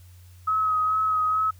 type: tone with vibrato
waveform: sine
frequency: 1273 Hz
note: D#6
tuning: 39 cents sharp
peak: -20 dBFS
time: 0.47-1.51 s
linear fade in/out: 10 ms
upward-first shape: sine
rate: 2.3 Hz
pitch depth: 21 cents each way
effects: added 90 Hz sine -46 dBFS peak until 1.59 s + white hiss -59 dBFS RMS until 1.59 s